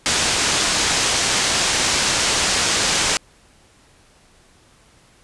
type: low-pass noise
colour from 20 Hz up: white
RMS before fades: -19 dBFS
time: 0.06-3.17 s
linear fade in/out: 0 ms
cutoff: 7600 Hz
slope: 24 dB/octave
effects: pink hiss -53 dBFS RMS until 5.23 s + resampled to 24000 Hz